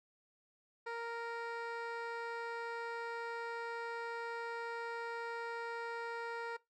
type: tone with low-pass filter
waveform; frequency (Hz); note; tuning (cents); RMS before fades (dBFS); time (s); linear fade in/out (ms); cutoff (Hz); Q
15% pulse; 465.5; A#4; -2; -42; 0.86-6.57; 10; 3300; 0.56
effects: noise-tail reverb RT60 0.2 s tail -21 dB re dry